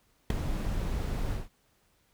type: noise with ADSR envelope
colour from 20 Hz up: brown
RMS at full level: -17 dBFS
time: 0.3-1.49 s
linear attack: 3 ms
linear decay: 6 ms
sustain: -14 dB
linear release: 170 ms
effects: pink hiss -69 dBFS RMS until 2.13 s